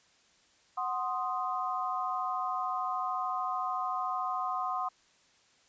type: chord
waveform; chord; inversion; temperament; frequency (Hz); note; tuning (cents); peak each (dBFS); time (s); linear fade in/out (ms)
sine; C diminished; second; equal; 740 / 1046.5 / 1244.5; Gb5 / C6 / Eb6; 0 / 0 / 0; -35 / -34 / -35; 0.77-4.89; 10
effects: white hiss -65 dBFS RMS until 5.68 s + resampled to 16000 Hz